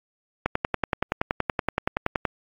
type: click train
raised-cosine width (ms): 0.5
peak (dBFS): -7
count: 20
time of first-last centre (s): 0.46-2.252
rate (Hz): 10.6
effects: AAC 64 kbps